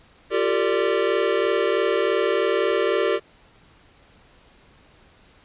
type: chord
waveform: square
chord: G minor seventh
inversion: third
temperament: equal with one note detuned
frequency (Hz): 349.2 / 392 / 455.3 / 587.3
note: F4 / G4 / Bb4 / D5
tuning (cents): 0 / 0 / -41 / 0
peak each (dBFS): -28 / -24 / -24 / -26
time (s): 0.3-3.2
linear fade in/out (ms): 50
effects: pink hiss -54 dBFS RMS until 5.44 s + resampled to 8000 Hz